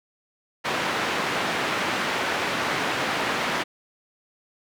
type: band-pass noise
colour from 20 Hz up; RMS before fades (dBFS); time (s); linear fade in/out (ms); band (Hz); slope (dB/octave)
white; -26; 0.64-3.64; 20; 160 to 2100; 12
effects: none